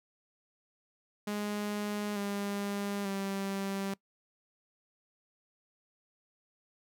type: tone with pitch steps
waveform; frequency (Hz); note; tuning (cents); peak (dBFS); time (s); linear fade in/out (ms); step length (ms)
sawtooth; 207.4 / 201.6 / 195.99; G#3 / G3 / G3; -2 / +49 / 0; -29; 1.27-3.94; 5; 890
effects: noise-tail reverb RT60 0.1 s tail -22 dB re dry